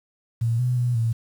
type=tone with pitch steps; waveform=sine; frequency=115.6 / 124.7 / 122.3 / 114.5 Hz; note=A#2 / B2 / B2 / A#2; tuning=-14 / +17 / -16 / -31 cents; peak=-19 dBFS; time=0.41-1.13 s; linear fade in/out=10 ms; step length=180 ms; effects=8-bit